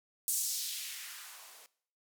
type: noise with band-pass filter sweep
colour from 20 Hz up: violet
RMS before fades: -39 dBFS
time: 0.28-1.66 s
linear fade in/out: 0 ms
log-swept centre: 8600 to 490 Hz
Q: 1.4
effects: noise-tail reverb RT60 0.6 s tail -20 dB re dry